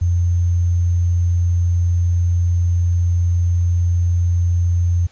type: tone with sample-and-hold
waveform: sine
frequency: 87.31 Hz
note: F2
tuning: in tune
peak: -13 dBFS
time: 0.01-5.07 s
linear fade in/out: 10 ms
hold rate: 6300 Hz
effects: pink hiss -52 dBFS RMS until 5.11 s + resampled to 16000 Hz